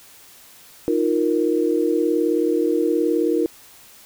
sine chord, Eb suspended second, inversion none, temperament just, 311.1 / 350 / 466.7 Hz, Eb4 / F4 / Bb4, 0 / +4 / +2 cents, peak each -21 / -21 / -21 dBFS, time 0.88-3.46 s, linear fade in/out 0 ms, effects white hiss -47 dBFS RMS until 4.05 s

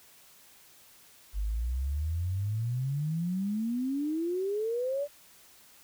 sine exponential sweep, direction up, 48.04 to 590 Hz, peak -28 dBFS, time 1.33-5.08 s, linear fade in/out 50 ms, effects white hiss -57 dBFS RMS until 5.83 s

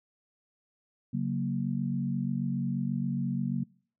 sine chord, F# major, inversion second, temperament equal, 138.59 / 185 / 233.1 Hz, C#3 / F#3 / A#3, 0 / 0 / 0 cents, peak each -32 dBFS, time 1.13-3.64 s, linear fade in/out 10 ms, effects noise-tail reverb RT60 0.5 s tail -25 dB re dry

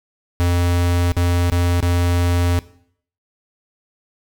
square tone with dropouts, 87.5 Hz, F2, 4 cents sharp, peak -15 dBFS, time 0.4-2.59 s, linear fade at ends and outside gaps 0 ms, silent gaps 1.12-1.167 / 1.5-1.52 / 1.804-1.827 s, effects noise-tail reverb RT60 0.6 s tail -18 dB re dry

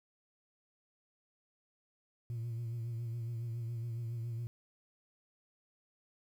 sine tone with vibrato, 116.54 Hz, A#2, in tune, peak -34 dBFS, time 2.3-4.47 s, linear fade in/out 0 ms, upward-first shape triangle, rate 7.2 Hz, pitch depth 57 cents each way, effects tanh soft clip ceiling -35 dBFS + 11-bit

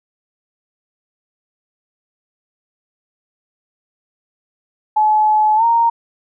sine tone with pitch glide, 856 to 928.1 Hz, A5 to A#5, -48 to -8 cents, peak -10 dBFS, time 4.96-5.9 s, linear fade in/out 10 ms, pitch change +140 cents, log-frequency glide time 5.56-5.64 s, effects none

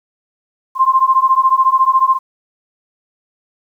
sine beating tone pair, 1046.5 / 1060.5 Hz, C6 / C6, 0 / +23 cents, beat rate 14 Hz, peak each -12 dBFS, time 0.75-2.19 s, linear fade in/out 50 ms, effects 8-bit

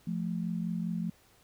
sine tone pair together, 173.2 / 218.2 Hz, F3 / A3, -14 / -14 cents, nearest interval major third, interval 400 cents, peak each -32 / -35 dBFS, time 0.07-1.1 s, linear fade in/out 5 ms, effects pink hiss -63 dBFS RMS until 1.43 s

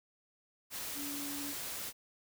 sine tone in noise, 286 Hz, D4, 46 cents flat, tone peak -42 dBFS, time 0.94-1.55 s, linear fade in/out 50 ms, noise white, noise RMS -41 dBFS, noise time 0.7-1.93 s, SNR -4 dB, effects none

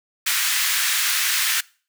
pink high-pass noise, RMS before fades -21 dBFS, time 0.26-1.61 s, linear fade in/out 10 ms, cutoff 1500 Hz, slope 24 dB/octave, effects noise-tail reverb RT60 0.4 s tail -23 dB re dry

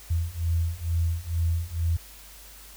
sine beating tone pair, 82.41 / 84.61 Hz, E2 / E2, 0 / +46 cents, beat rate 2.2 Hz, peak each -27 / -26 dBFS, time 0.1-1.97 s, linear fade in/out 10 ms, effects added 50 Hz sine -49 dBFS peak until 2.76 s + white hiss -48 dBFS RMS until 2.76 s

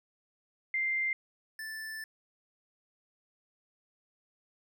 sine / square tone pair in turn, 2093 / 1760 Hz, C7 / A6, 0 / 0 cents, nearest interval minor third, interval 300 cents, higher first, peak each -28 / -39 dBFS, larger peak first, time 0.74-1.13 / 1.59-2.04 s, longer second, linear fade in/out 2 ms, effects none

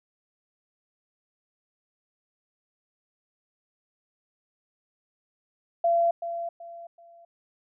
sine tone with echo, 681 Hz, F5, 44 cents flat, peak -19 dBFS, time 5.84-6.11 s, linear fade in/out 5 ms, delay 380 ms, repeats 3, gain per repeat -10 dB, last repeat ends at 7.25 s, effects none

